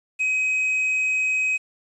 triangle tone with quantisation, 2529 Hz, D#7, 28 cents sharp, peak -18 dBFS, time 0.19-1.58 s, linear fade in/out 20 ms, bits 8, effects resampled to 24000 Hz

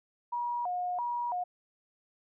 sine tone with vibrato, 830.6 Hz, G#5, in tune, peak -30 dBFS, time 0.32-1.44 s, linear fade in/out 10 ms, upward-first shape square, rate 1.5 Hz, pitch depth 250 cents each way, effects none

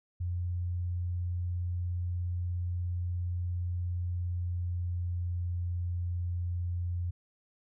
sine tone with pitch glide, 88.3 to 87.74 Hz, F2 to F2, +20 to +9 cents, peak -30 dBFS, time 0.2-7.11 s, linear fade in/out 10 ms, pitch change -11 cents, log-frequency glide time 4.03-5.49 s, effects none

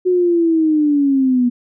sine linear sweep, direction down, 368.2 to 240.6 Hz, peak -11 dBFS, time 0.05-1.5 s, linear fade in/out 20 ms, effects none

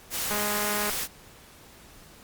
white noise, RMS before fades -30 dBFS, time 0.1-1.08 s, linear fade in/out 50 ms
click train, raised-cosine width 0.5 ms, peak -16 dBFS, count 123, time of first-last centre 0.31-0.897 s, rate 208 Hz
effects pink hiss -51 dBFS RMS until 2.23 s + Opus 48 kbps

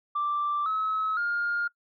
sine tone with pitch steps, 1174.7 / 1288.4 / 1413.2 Hz, D6 / E6 / F6, 0 / -40 / +20 cents, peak -24 dBFS, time 0.15-1.68 s, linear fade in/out 10 ms, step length 510 ms, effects noise-tail reverb RT60 0.1 s tail -23 dB re dry + tanh soft clip ceiling -21 dBFS

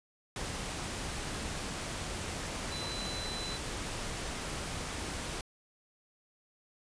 sine tone in noise, 4009 Hz, B7, 25 cents sharp, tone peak -40 dBFS, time 2.72-3.57 s, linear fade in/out 2 ms, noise pink, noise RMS -38 dBFS, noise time 0.36-5.41 s, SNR -5 dB, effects resampled to 22050 Hz

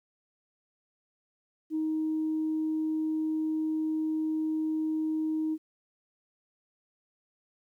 sine tone, 313.7 Hz, D#4, 14 cents sharp, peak -26 dBFS, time 1.7-5.58 s, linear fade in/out 50 ms, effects tanh soft clip ceiling -22 dBFS + 11-bit

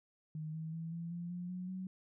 sine tone with pitch steps, 155.56 / 159.66 / 163.86 / 168.18 / 172.6 / 177.15 / 181.81 / 186.6 Hz, D#3 / D#3 / E3 / E3 / F3 / F3 / F#3 / F#3, 0 / +45 / -10 / +35 / -20 / +25 / -30 / +15 cents, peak -39 dBFS, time 0.35-1.87 s, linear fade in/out 2 ms, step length 190 ms, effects none

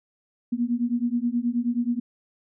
sine beating tone pair, 234.9 / 244.3 Hz, A#3 / B3, +13 / -19 cents, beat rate 9.4 Hz, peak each -25 / -25 dBFS, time 0.52-2 s, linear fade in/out 10 ms, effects none

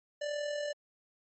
square tone with amplitude modulation, 587.3 Hz, D5, in tune, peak -32 dBFS, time 0.21-0.73 s, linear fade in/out 10 ms, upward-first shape sine, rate 40.7 Hz, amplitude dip 45%, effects low-pass 12000 Hz 12 dB/octave + MP3 32 kbps

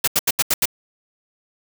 white noise bursts, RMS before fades -17 dBFS, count 6, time 0.04-0.656 s, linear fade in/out 5 ms, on 36 ms, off 80 ms, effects none

